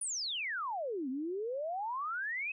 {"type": "exponential two-way sweep", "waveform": "sine", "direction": "down then up", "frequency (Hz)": [9956, 250, 2603], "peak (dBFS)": -34, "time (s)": [0.01, 2.52], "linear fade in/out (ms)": 5, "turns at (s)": 1.09, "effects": []}